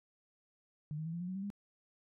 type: tone with pitch steps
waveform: sine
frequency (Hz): 150.7 / 157.19 / 163.96 / 171.02 / 178.39 / 186.07 / 194.08 / 202.4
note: D3 / D#3 / E3 / F3 / F3 / F#3 / G3 / G#3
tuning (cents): +45 / +18 / -9 / -36 / +37 / +10 / -17 / -44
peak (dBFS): -37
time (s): 0.91-1.502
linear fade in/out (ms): 0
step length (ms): 74
effects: none